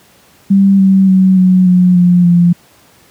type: tone with pitch steps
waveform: sine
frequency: 196 / 192.08 / 188.23 / 184.47 / 180.77 / 177.16 / 173.61 Hz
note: G3 / G3 / F#3 / F#3 / F#3 / F3 / F3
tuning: 0 / -35 / +30 / -5 / -40 / +25 / -10 cents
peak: -4 dBFS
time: 0.5-2.53 s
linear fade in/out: 10 ms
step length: 290 ms
effects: pink hiss -46 dBFS RMS until 3.1 s + high-pass 100 Hz 12 dB/octave